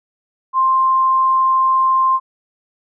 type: tone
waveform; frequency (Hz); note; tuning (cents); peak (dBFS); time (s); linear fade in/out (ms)
sine; 1051; C6; +7; -11; 0.53-2.2; 50
effects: none